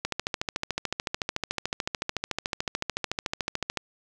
click train, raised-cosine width 0.2 ms, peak -10 dBFS, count 52, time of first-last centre 0.05-3.773 s, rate 13.7 Hz, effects none

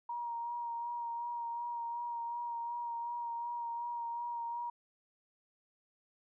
sine tone with vibrato, 944 Hz, A#5, 22 cents sharp, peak -36 dBFS, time 0.09-4.7 s, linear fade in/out 5 ms, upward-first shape sine, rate 2.7 Hz, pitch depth 20 cents each way, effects none

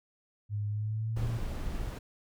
sine tone with pitch glide, 103.83 to 115.21 Hz, G#2 to A#2, 0 to -20 cents, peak -30 dBFS, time 0.49-1.42 s, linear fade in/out 50 ms, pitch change +180 cents, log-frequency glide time 0.68-1.28 s
brown noise, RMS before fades -35 dBFS, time 1.16-1.99 s, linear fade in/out 10 ms
effects none

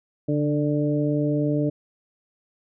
harmonic tone with a mistuned harmonic, 148 Hz, D3, 14 cents sharp, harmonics 1 / 2 / 3 / 4, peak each -24 / -23 / -29 / -29 dBFS, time 0.28-1.7 s, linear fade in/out 10 ms, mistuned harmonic 1, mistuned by -28 cents, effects none

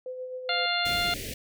sine tone with tremolo, 509 Hz, C5, 48 cents flat, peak -32 dBFS, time 0.06-0.66 s, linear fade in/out 2 ms, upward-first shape sine, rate 7.7 Hz, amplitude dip 40%
harmonic tone, 700 Hz, F5, 4 cents sharp, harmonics 1 / 2 / 3 / 4 / 5 / 6, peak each -31 / -31 / -32 / -33 / -32 / -31 dBFS, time 0.49-1.14 s, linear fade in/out 2 ms
pink band-stop noise, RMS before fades -36 dBFS, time 0.85-1.34 s, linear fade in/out 5 ms, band 590 to 1900 Hz, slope 48 dB/octave
effects none

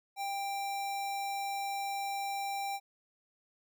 sine tone with sample-and-hold, 794 Hz, G5, 22 cents sharp, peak -33 dBFS, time 0.16-2.8 s, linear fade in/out 50 ms, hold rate 3150 Hz, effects none

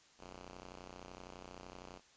5% pulse ring-modulated tone, 90.9 Hz, F#2, 30 cents flat, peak -36 dBFS, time 0.18-2.01 s, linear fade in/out 50 ms, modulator 120 Hz, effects white hiss -65 dBFS RMS until 2.16 s + resampled to 16000 Hz

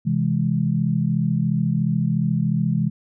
sine chord, C augmented, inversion none, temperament equal, 130.81 / 164.81 / 207.7 Hz, C3 / E3 / G#3, 0 / 0 / 0 cents, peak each -23 / -21 / -23 dBFS, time 0.05-2.9 s, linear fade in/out 20 ms, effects none

